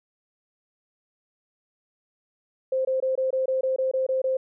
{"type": "tone bursts", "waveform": "sine", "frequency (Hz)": 523.3, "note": "C5", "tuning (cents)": 0, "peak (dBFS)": -21, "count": 11, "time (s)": [2.72, 4.37], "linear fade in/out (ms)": 5, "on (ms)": 130, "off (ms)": 22, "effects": []}